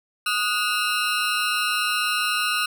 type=ring-modulated tone; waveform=20% pulse; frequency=1353 Hz; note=E6; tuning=45 cents sharp; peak=-13 dBFS; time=0.26-2.66 s; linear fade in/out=5 ms; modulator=110 Hz; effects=none